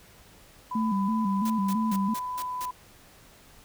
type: tone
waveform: sine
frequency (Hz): 1000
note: B5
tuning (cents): +21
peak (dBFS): -30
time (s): 0.71-2.71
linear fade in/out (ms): 5
type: tone with vibrato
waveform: sine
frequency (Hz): 207.7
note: G#3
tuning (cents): 0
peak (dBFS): -24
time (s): 0.75-2.14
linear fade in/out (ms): 5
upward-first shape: square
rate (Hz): 3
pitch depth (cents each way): 110
type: noise bursts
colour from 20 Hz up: white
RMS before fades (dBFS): -39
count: 6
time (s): 1.45-2.656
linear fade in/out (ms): 5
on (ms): 51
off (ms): 180
effects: pink hiss -54 dBFS RMS until 3.64 s